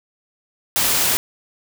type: noise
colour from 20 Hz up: white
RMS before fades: -18 dBFS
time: 0.76-1.17 s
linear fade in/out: 0 ms
effects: none